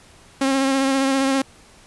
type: tone with vibrato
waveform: sawtooth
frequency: 269.7 Hz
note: C#4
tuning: 47 cents flat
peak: -13 dBFS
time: 0.41-1.42 s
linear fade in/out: 5 ms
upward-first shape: triangle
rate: 15 Hz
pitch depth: 31 cents each way
effects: pink hiss -49 dBFS RMS until 1.86 s + resampled to 24000 Hz